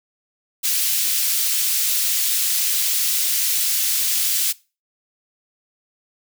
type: high-pass noise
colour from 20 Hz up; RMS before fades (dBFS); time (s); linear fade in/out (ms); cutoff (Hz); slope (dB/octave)
white; -20; 0.63-4.53; 20; 3000; 12
effects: noise-tail reverb RT60 0.3 s tail -21 dB re dry